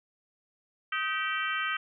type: harmonic tone with a mistuned harmonic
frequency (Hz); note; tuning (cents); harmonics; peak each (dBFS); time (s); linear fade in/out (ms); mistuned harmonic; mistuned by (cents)
387.2; G4; -21; 3 / 4 / 5 / 6 / 7 / 8; -33 / -33 / -36 / -37 / -39 / -38; 0.92-1.77; 5; 3; +140
effects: none